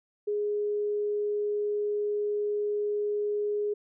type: tone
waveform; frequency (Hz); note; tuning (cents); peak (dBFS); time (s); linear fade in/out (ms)
sine; 415.3; G#4; 0; -26; 0.27-3.74; 10
effects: none